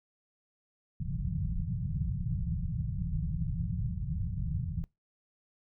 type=low-pass noise; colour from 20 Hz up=white; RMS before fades=-33 dBFS; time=1-4.84 s; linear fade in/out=0 ms; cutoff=180 Hz; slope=96 dB/octave; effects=noise-tail reverb RT60 0.2 s tail -22 dB re dry